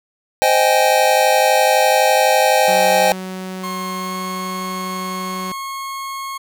square chord, Ab major seventh, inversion first, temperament just, 519.1 / 623 / 778.7 / 830.6 Hz, C5 / Eb5 / G5 / Ab5, -14 / +2 / -12 / 0 cents, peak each -18 dBFS, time 0.42-3.12 s, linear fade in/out 0 ms
sawtooth tone, 186.7 Hz, F#3, 16 cents sharp, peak -22 dBFS, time 2.68-5.52 s, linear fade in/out 2 ms
40% pulse tone with pitch glide, 1075 to 1088.1 Hz, C6 to C#6, +47 to -33 cents, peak -24 dBFS, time 3.63-6.38 s, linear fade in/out 10 ms, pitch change +20 cents, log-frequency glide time 3.96-4.15 s
effects none

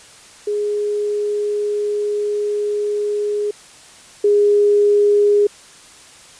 sine tone pair in turn, 415.3 / 411.5 Hz, G#4 / G#4, 0 / -16 cents, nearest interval unison, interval 16 cents, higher first, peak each -17 / -10 dBFS, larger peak second, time 0.47-3.51 / 4.24-5.47 s, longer first, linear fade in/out 5 ms, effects white hiss -43 dBFS RMS until 6.39 s + resampled to 22050 Hz

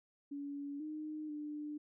sine tone with pitch steps, 284.2 / 306.8 / 298.2 Hz, C#4 / D#4 / D4, +43 / -24 / +27 cents, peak -40 dBFS, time 0.31-1.78 s, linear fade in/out 10 ms, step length 490 ms, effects none

